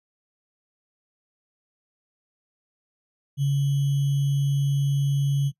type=tone with sample-and-hold; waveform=sine; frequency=140 Hz; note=C#3; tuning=18 cents sharp; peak=-19 dBFS; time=3.37-5.52 s; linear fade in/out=50 ms; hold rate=3150 Hz; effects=noise-tail reverb RT60 0.1 s tail -21 dB re dry + resampled to 32000 Hz